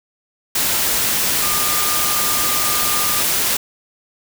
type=tone in noise; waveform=sine; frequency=1208 Hz; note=D6; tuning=48 cents sharp; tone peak=-25 dBFS; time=1.42-3.21 s; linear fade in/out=5 ms; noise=white; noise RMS=-18 dBFS; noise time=0.55-3.57 s; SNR=-10 dB; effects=none